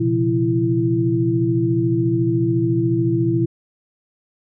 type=tone cluster; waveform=sine; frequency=121 / 135 / 172.4 / 333.6 Hz; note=B2 / C#3 / F3 / E4; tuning=-35 / -45 / -22 / +21 cents; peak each=-20 / -25 / -25 / -18 dBFS; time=0-3.46 s; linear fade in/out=10 ms; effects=none